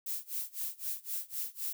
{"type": "noise with tremolo", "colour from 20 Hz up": "violet", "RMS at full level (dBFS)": -35, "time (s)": [0.06, 1.73], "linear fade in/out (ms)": 5, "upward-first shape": "sine", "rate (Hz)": 3.9, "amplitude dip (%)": 95, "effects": []}